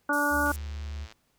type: harmonic tone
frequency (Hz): 290.5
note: D4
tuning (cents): -19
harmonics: 1 / 2 / 3 / 4 / 5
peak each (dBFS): -30 / -32 / -31 / -31 / -26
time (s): 0.09-0.52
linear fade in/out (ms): 5
type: band-pass noise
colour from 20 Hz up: white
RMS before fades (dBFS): -42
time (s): 0.13-0.56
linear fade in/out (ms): 0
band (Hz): 5500 to 15000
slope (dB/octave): 24
type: tone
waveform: triangle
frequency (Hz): 73.42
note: D2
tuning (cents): 0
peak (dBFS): -31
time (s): 0.3-1.08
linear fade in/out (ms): 50
type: click train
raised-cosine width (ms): 0.2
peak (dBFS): -31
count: 74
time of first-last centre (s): 0.46-1.124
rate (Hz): 110
effects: pink hiss -70 dBFS RMS until 1.38 s